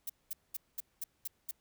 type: noise bursts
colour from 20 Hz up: violet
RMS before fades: -38 dBFS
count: 7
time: 0.07-1.512 s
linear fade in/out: 5 ms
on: 26 ms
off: 210 ms
effects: pink hiss -75 dBFS RMS until 1.6 s